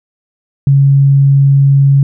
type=tone; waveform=sine; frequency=138.59 Hz; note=C#3; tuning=in tune; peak=-4 dBFS; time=0.67-2.03 s; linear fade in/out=2 ms; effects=none